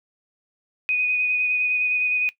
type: tone with vibrato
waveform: sine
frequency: 2488 Hz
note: D#7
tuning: 1 cent flat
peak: -19 dBFS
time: 0.89-2.29 s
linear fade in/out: 0 ms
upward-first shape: sine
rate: 9.8 Hz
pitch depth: 15 cents each way
effects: noise-tail reverb RT60 0.1 s tail -18 dB re dry